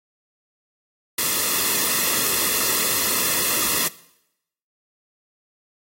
white noise with comb filter, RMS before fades -21 dBFS, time 1.18-3.88 s, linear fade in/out 5 ms, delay 1.3 ms, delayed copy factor -0.65, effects noise-tail reverb RT60 0.8 s tail -19 dB re dry + AAC 48 kbps

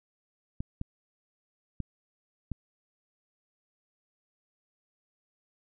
clicks, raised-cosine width 5 ms, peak -21 dBFS, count 4, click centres 0.605 / 0.814 / 1.803 / 2.517 s, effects none

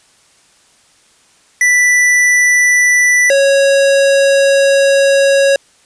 square tone pair in turn, 1975.5 / 552 Hz, B6 / C#5, 0 / -7 cents, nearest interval octave + minor seventh, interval 2207 cents, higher first, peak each -8 dBFS, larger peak neither, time 1.61-3.3 / 3.3-5.56 s, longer second, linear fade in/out 2 ms, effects white hiss -50 dBFS RMS until 5.85 s + resampled to 22050 Hz

